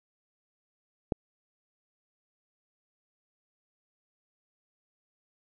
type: click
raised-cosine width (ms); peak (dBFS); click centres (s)
2; -13; 1.122
effects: none